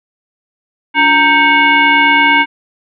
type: tone with frequency modulation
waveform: sine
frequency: 1568 Hz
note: G6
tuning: in tune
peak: -6 dBFS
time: 0.94-2.46 s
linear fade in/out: 50 ms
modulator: 641 Hz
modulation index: 1.6
effects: none